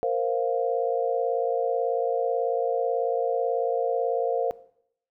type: chord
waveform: sine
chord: Bb suspended second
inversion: none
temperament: just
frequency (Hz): 466.2 / 524.4 / 699.2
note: Bb4 / C5 / F5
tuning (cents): 0 / +4 / +2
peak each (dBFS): -26 / -27 / -28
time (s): 0.03-4.51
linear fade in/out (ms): 0
effects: noise-tail reverb RT60 0.7 s tail -19 dB re dry